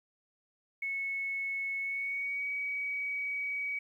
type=tone with pitch glide; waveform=sine; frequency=2200 to 2266 Hz; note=C#7 to C#7; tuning=-14 to +37 cents; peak=-32 dBFS; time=0.82-3.79 s; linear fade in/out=5 ms; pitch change=+51 cents; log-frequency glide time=1.8-2.49 s; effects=11-bit